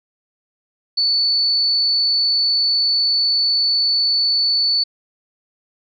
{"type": "tone", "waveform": "sine", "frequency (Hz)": 4472, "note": "C#8", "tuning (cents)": 14, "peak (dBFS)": -14, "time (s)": [0.97, 4.84], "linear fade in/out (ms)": 10, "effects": []}